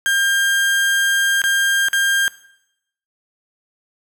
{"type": "tone with dropouts", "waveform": "35% pulse", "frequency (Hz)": 1600, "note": "G6", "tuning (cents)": 35, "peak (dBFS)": -13, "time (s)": [0.06, 2.28], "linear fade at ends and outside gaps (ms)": 0, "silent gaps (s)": [[1.418, 1.439], [1.885, 1.931]], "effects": ["noise-tail reverb RT60 0.8 s tail -18 dB re dry"]}